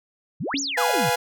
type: exponential two-way sweep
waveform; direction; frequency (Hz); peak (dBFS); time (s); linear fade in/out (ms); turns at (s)
sine; up then down; 114.1 to 7250 to 114.1; -25; 0.4-1.1; 10; 0.6
type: tone with exponential decay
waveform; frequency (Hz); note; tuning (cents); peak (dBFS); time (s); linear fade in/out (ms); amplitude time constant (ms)
sine; 278.1; C#4; +6; -21; 0.54-0.82; 1; 60
type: chord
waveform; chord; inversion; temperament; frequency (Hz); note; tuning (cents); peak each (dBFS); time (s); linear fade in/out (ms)
sawtooth; F diminished; second; equal; 493.9 / 698.5 / 830.6; Cb5 / F5 / Ab5; 0 / 0 / 0; -20 / -22 / -20; 0.77-1.16; 10
effects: none